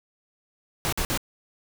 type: noise bursts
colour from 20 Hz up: pink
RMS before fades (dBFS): -26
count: 3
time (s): 0.85-1.175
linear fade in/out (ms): 0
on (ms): 75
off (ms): 50
effects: none